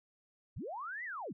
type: linear two-way sweep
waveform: sine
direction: up then down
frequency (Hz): 49.82 to 2038 to 117.1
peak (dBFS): -39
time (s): 0.56-1.33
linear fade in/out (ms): 10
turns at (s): 1.04
effects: none